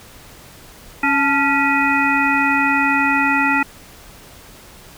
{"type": "harmonic tone with a mistuned harmonic", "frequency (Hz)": 277.2, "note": "C#4", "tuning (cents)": 0, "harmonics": [1, 3, 5, 7, 9], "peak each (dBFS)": [-20, -20, -20, -20, -20], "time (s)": [1.03, 3.63], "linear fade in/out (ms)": 5, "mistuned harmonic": 3, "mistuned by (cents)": 78, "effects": ["pink hiss -42 dBFS RMS until 4.97 s"]}